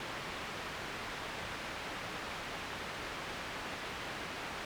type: low-pass noise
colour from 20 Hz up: white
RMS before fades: -42 dBFS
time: 0-4.65 s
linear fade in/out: 2 ms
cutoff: 2300 Hz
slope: 12 dB/octave
effects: none